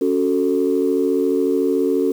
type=chord; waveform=sine; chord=F# minor; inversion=second; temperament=just; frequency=277.5 / 370 / 444 Hz; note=C#4 / F#4 / A4; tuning=+2 / 0 / +16 cents; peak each=-19 dBFS; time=0.01-2.12 s; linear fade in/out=5 ms; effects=tanh soft clip ceiling -7 dBFS + 7-bit